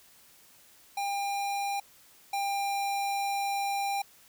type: tone pair in turn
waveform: square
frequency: 801 / 797.3 Hz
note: G5 / G5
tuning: +37 / +29 cents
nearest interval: unison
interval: 8 cents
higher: first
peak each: -30 / -29 dBFS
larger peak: second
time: 0.97-1.8 / 2.33-4.02 s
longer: second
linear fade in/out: 5 ms
effects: white hiss -58 dBFS RMS until 4.28 s